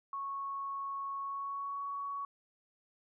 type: tone with pitch glide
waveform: sine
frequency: 1104 to 1120.7 Hz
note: C#6 to C#6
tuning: -7 to +19 cents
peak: -36 dBFS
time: 0.13-2.25 s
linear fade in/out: 2 ms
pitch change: +26 cents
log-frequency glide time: 1.19-1.82 s
effects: none